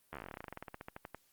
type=slowing click train; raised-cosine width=0.5 ms; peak=-28 dBFS; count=26; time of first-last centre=0.13-1.146 s; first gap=12 ms; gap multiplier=1.09; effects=white hiss -71 dBFS RMS until 1.32 s + Opus 32 kbps